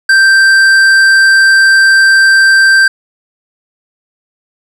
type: tone with tanh clipping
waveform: sine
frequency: 1568 Hz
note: G6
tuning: in tune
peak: -5 dBFS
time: 0.09-2.88 s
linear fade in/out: 5 ms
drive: 11 dB
effects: none